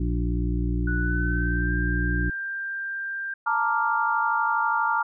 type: harmonic tone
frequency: 59.2 Hz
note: A#1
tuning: 27 cents sharp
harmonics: 1 / 2 / 3 / 5 / 6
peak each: -24 / -30 / -31 / -31 / -37 dBFS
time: 0-2.3 s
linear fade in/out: 5 ms
type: tone with pitch glide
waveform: sine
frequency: 1480 to 1586.2 Hz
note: F#6 to G6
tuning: 0 to +20 cents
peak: -28 dBFS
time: 0.87-3.34 s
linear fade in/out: 5 ms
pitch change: +120 cents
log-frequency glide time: 1-1.73 s
type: chord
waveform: sine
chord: Bb major seventh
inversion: third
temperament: equal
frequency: 880 / 932.3 / 1174.7 / 1396.9 Hz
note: A5 / Bb5 / D6 / F6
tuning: 0 / 0 / 0 / 0 cents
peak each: -27 / -26 / -28 / -25 dBFS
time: 3.46-5.03 s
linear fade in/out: 10 ms
effects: none